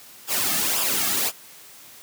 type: noise with flanger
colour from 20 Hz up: white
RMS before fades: -23 dBFS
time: 0.27-1.32 s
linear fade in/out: 50 ms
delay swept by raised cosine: 0.48 to 2.08 ms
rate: 1.9 Hz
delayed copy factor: -0.65
effects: white hiss -46 dBFS RMS until 2.02 s + high-pass 80 Hz 12 dB/octave